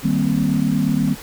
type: chord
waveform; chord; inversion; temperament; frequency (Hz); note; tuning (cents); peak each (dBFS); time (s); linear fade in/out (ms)
sine; C minor seventh; first; equal; 155.56 / 196 / 233.1 / 261.6; Eb3 / G3 / Bb3 / C4; 0 / 0 / 0 / 0; -21; 0.03-1.15; 20
effects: pink hiss -36 dBFS RMS until 1.22 s